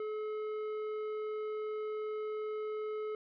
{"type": "tone with tanh clipping", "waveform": "triangle", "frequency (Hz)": 428.7, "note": "A4", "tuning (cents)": -45, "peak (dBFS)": -37, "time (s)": [0, 3.15], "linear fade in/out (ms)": 2, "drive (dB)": 14, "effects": []}